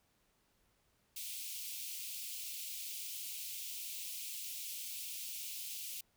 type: high-pass noise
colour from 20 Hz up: white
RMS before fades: -44 dBFS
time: 1.16-6.01 s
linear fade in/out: 5 ms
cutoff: 2400 Hz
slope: 48 dB/octave
effects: pink hiss -75 dBFS RMS until 6.16 s